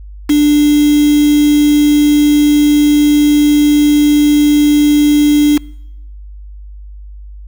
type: tone with quantisation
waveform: sine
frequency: 295.1 Hz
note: D4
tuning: 8 cents sharp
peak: -6 dBFS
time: 0.29-5.58 s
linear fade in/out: 10 ms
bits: 3
effects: noise-tail reverb RT60 0.9 s tail -26 dB re dry + added 50 Hz sine -28 dBFS peak until 7.47 s